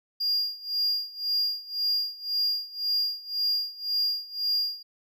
triangle tone with tremolo, 4817 Hz, D8, 43 cents sharp, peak -21 dBFS, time 0.2-4.83 s, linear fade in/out 10 ms, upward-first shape sine, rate 1.9 Hz, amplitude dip 90%, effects none

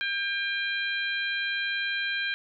harmonic tone, 799 Hz, G5, 33 cents sharp, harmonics 2 / 3 / 4 / 5, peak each -29 / -33 / -35 / -37 dBFS, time 0.01-2.34 s, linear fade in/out 0 ms, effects none

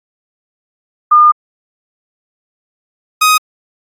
sine / sawtooth tone pair in turn, 1212 / 1253.3 Hz, D#6 / D#6, -46 / +12 cents, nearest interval minor second, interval 58 cents, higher second, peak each -3 dBFS, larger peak neither, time 1.11-1.32 / 3.21-3.38 s, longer first, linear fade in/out 10 ms, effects AAC 48 kbps

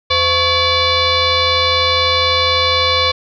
sine tone with frequency modulation, 2300 Hz, D7, 37 cents flat, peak -11 dBFS, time 0.1-3.12 s, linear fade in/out 10 ms, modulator 596 Hz, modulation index 3.5, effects none

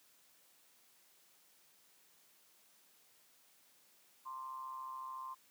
sine tone with amplitude modulation, 1046.5 Hz, C6, in tune, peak -40 dBFS, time 4.25-5.35 s, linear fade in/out 20 ms, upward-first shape sine, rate 134 Hz, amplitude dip 60%, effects white hiss -68 dBFS RMS until 5.5 s + high-pass 150 Hz 12 dB/octave

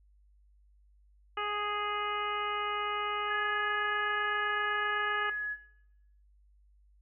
harmonic tone, 415.3 Hz, G#4, in tune, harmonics 1 / 2 / 3 / 4 / 5 / 6 / 7, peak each -40 / -39 / -34 / -42 / -43 / -45 / -43 dBFS, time 1.37-5.3 s, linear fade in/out 5 ms
sine tone, 1689 Hz, G#6, 29 cents sharp, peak -32 dBFS, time 3.27-5.57 s, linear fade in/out 50 ms
effects noise-tail reverb RT60 0.8 s tail -17 dB re dry + added 50 Hz sine -60 dBFS peak until 7.01 s

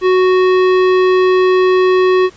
sine tone with hard clipping, 370 Hz, F#4, in tune, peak -10 dBFS, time 0.01-2.3 s, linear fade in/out 50 ms, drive 15 dB, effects pink hiss -43 dBFS RMS until 2.36 s + resampled to 16000 Hz

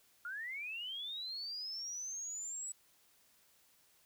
sine linear sweep, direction up, 1382 to 7890 Hz, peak -40 dBFS, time 0.25-2.72 s, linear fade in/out 2 ms, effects white hiss -69 dBFS RMS until 4.05 s

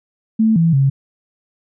sine tone with pitch steps, 221 / 165.6 / 136.5 Hz, A3 / E3 / C#3, +8 / +8 / -26 cents, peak -10 dBFS, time 0.39-0.9 s, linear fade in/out 10 ms, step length 170 ms, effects none

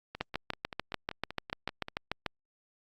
two click trains, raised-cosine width 0.3 ms, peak -23 / -15 dBFS, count 10 / 15, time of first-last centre 0.15-1.884 / 0.21-2.263 s, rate 5.19 / 6.82 Hz, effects Opus 48 kbps

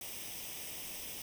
white noise with comb filter, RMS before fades -44 dBFS, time 0.01-1.22 s, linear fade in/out 2 ms, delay 0.35 ms, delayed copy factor +0.65, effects none

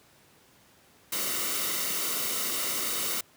white noise with comb filter, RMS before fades -30 dBFS, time 1.12-3.21 s, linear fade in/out 5 ms, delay 1.2 ms, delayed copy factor -0.55, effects pink hiss -59 dBFS RMS until 3.36 s + high-pass 100 Hz 12 dB/octave

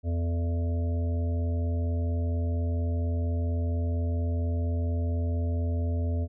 harmonic tone with a mistuned harmonic, 84.3 Hz, E2, 39 cents sharp, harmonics 1 / 3 / 5 / 7 / 8, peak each -25 / -36 / -42 / -42 / -46 dBFS, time 0.03-6.28 s, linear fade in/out 50 ms, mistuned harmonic 5, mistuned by +46 cents, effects none

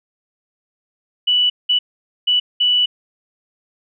sine tone bursts at uneven times, 2960 Hz, F#7, in tune, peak -12 dBFS, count 4, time 1.27-1.5 / 1.69-1.79 / 2.27-2.4 / 2.6-2.86 s, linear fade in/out 10 ms, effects none

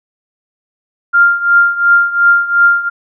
sine tone with tremolo, 1396.9 Hz, F6, in tune, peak -3 dBFS, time 1.13-2.9 s, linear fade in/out 20 ms, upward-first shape triangle, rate 2.8 Hz, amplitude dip 85%, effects none

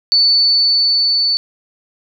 sine tone with level ramp, 4490 Hz, C#8, 21 cents sharp, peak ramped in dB -8 to -12 dBFS, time 0.12-1.37 s, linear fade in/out 0 ms, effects none

